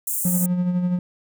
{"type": "high-pass noise", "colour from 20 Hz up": "pink", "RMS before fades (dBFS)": -25, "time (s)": [0.07, 0.46], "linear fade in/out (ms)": 5, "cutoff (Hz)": 7500, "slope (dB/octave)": 48}
{"type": "tone with tremolo", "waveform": "triangle", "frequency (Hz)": 178.9, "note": "F3", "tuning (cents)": 42, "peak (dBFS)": -15, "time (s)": [0.25, 0.99], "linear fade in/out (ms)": 2, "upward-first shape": "sine", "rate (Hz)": 12, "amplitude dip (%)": 45}
{"effects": []}